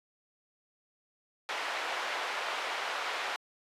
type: band-pass noise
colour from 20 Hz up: pink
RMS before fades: -35 dBFS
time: 1.49-3.36 s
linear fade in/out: 0 ms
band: 690 to 3000 Hz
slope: 12 dB/octave
effects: high-pass 400 Hz 12 dB/octave + resampled to 32000 Hz